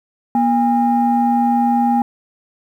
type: tone pair together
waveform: sine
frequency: 239.9 / 811.4 Hz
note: A#3 / G#5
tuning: +50 / -41 cents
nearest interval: octave + major sixth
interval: 2109 cents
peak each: -14 dBFS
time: 0.35-2.02 s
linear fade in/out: 2 ms
effects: tanh soft clip ceiling -6 dBFS + 8-bit